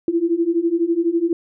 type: beating tone pair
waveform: sine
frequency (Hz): 330 / 342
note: E4 / F4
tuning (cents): +2 / -36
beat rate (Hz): 12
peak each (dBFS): -20 / -18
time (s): 0.08-1.33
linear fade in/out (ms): 2
effects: none